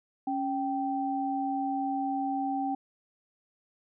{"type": "tone pair together", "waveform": "sine", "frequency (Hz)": [275.8, 779.6], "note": ["C#4", "G5"], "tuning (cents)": [-9, -10], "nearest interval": "octave + tritone", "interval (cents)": 1799, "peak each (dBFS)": [-31, -30], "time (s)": [0.27, 2.75], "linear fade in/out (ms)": 5, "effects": []}